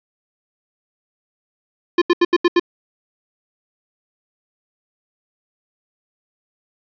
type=tone bursts; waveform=square; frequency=349.2 Hz; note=F4; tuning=in tune; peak=-11 dBFS; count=6; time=1.98-2.597 s; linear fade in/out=5 ms; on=37 ms; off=79 ms; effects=resampled to 11025 Hz + 8-bit